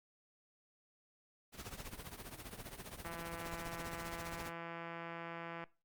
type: noise with tremolo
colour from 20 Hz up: pink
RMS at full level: -45 dBFS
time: 1.52-4.52 s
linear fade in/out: 50 ms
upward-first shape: triangle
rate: 15 Hz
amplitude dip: 85%
type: click train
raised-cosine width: 0.5 ms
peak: -31 dBFS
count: 436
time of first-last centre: 3.05-5.639 s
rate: 168 Hz
effects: noise-tail reverb RT60 0.3 s tail -21 dB re dry + Opus 48 kbps